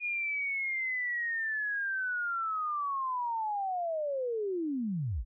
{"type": "linear sweep", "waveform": "sine", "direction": "down", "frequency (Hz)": [2452, 38.89], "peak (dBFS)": -30, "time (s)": [0, 5.25], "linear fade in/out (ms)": 50, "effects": []}